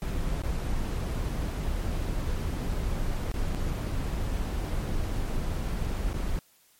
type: noise with dropouts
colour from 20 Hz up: brown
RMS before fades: -29 dBFS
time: 0.02-6.39 s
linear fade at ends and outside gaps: 0 ms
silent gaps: 0.42-0.436 / 3.315-3.34 / 3.548-3.554 / 6.131-6.141 s
effects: white hiss -62 dBFS RMS until 6.79 s + MP3 64 kbps